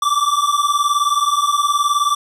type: beating tone pair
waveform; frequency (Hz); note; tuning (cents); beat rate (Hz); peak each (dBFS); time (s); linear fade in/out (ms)
square; 1156 / 1175; D6 / D6; -28 / +1; 19; -18; 0.02-2.15; 5
effects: low-pass 11000 Hz 12 dB/octave